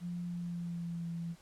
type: tone with pitch glide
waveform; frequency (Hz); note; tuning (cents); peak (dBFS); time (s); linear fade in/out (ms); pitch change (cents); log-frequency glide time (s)
sine; 174.8 to 168.55; F3 to E3; +2 to +39; -36; 0-1.36; 50; -63; 0.27-1.11
effects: pink hiss -62 dBFS RMS until 1.41 s + low-pass 11000 Hz 12 dB/octave